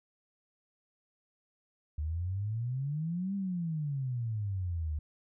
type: exponential two-way sweep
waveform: sine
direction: up then down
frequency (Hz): 73.42 to 200.9 to 73.42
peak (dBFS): -31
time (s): 1.98-4.99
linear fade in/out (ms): 5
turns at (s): 3.35
effects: none